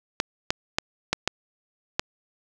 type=clicks; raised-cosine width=0.2 ms; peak=-4 dBFS; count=6; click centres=0.201 / 0.505 / 0.785 / 1.13 / 1.276 / 1.995 s; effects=none